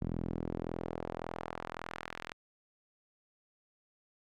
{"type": "tone with band-pass filter sweep", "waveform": "sawtooth", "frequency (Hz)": 41.8, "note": "E1", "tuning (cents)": 25, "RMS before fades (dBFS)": -40, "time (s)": [0.01, 2.33], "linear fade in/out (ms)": 10, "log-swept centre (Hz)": [190, 2200], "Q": 1, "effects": []}